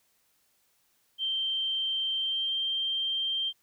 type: tone with pitch glide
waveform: sine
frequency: 3136 to 3160 Hz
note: G7 to G7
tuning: 0 to +13 cents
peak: -27 dBFS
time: 1.18-3.53 s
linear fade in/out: 50 ms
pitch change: +13 cents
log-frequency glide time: 2.2-2.55 s
effects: white hiss -70 dBFS RMS until 3.62 s